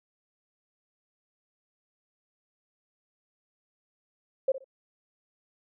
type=tone with echo; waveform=sine; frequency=532 Hz; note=C5; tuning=29 cents sharp; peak=-20 dBFS; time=4.48-4.52 s; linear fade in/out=5 ms; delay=62 ms; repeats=2; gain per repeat=-14 dB; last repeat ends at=4.644 s; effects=none

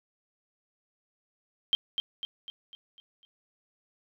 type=tone with echo; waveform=sine; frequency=3173 Hz; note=G7; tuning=20 cents sharp; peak=-20 dBFS; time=1.73-1.75 s; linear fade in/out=0 ms; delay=250 ms; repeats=6; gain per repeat=-6 dB; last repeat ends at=3.25 s; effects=none

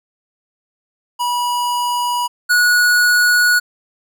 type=tone pair in turn; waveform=square; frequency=972 / 1460.5 Hz; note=B5 / F#6; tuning=-28 / -23 cents; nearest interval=perfect fifth; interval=705 cents; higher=second; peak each=-17 / -11 dBFS; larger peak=second; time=1.19-2.28 / 2.49-3.6 s; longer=second; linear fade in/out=20 ms; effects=none

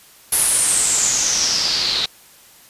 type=noise with low-pass filter sweep; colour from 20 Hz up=white; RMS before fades=-18 dBFS; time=0.32-2.06 s; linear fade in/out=5 ms; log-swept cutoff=11000 to 3900 Hz; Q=6.9; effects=white hiss -47 dBFS RMS until 2.69 s + resampled to 32000 Hz

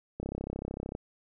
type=click train; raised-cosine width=2 ms; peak=-22 dBFS; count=26; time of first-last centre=0.2-0.951 s; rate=33.3 Hz; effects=none

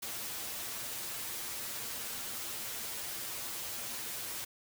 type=noise with comb filter; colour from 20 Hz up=white; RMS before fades=-40 dBFS; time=0.02-4.45 s; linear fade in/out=10 ms; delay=8.7 ms; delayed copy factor=+0.7; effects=none

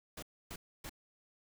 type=noise bursts; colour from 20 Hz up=pink; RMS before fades=-45 dBFS; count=3; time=0.17-0.895 s; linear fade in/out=5 ms; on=55 ms; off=280 ms; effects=none

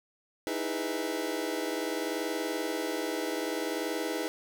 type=chord; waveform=sawtooth; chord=E major seventh; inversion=third; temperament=just; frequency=309 / 329.6 / 412 / 494.4 Hz; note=D#4 / E4 / G#4 / B4; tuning=-12 / 0 / -14 / +2 cents; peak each=-32 dBFS; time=0.47-4.28 s; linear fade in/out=0 ms; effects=none

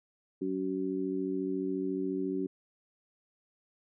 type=harmonic tone; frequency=94.2 Hz; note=F#2; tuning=32 cents sharp; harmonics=2 / 3 / 4; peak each=-38 / -33 / -34 dBFS; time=0.41-2.47 s; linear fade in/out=10 ms; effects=none

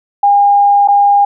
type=tone with dropouts; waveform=sine; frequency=810 Hz; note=G#5; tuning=43 cents flat; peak=-5 dBFS; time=0.23-1.25 s; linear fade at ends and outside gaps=5 ms; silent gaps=0.876-0.884 s; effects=none

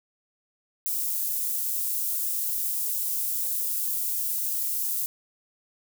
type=high-pass noise; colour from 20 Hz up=white; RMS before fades=-28 dBFS; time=0.86-5.06 s; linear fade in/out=0 ms; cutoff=11000 Hz; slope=12 dB/octave; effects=none

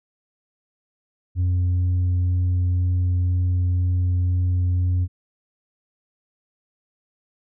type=tone with tanh clipping; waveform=sine; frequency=89.8 Hz; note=F2; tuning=49 cents sharp; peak=-18 dBFS; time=1.35-5.08 s; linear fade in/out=50 ms; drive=2 dB; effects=none

